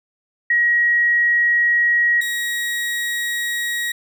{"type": "tone pair in turn", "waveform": ["sine", "35% pulse"], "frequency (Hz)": [1900, 1900], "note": ["A#6", "A#6"], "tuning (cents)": [33, 33], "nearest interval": "unison", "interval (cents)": 0, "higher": "neither", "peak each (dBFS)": [-13, -19], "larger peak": "first", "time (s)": [[0.5, 2.21], [2.21, 3.92]], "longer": "neither", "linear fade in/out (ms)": 5, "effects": []}